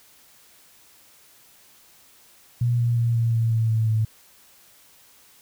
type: tone with pitch steps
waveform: sine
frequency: 120.2 / 118.68 / 117.18 / 115.7 / 114.24 / 112.8 / 111.38 / 109.97 Hz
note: B2 / A#2 / A#2 / A#2 / A#2 / A2 / A2 / A2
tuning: -46 / +31 / +9 / -13 / -35 / +44 / +22 / 0 cents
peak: -18 dBFS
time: 2.61-4.05 s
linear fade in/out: 5 ms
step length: 180 ms
effects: white hiss -54 dBFS RMS until 5.41 s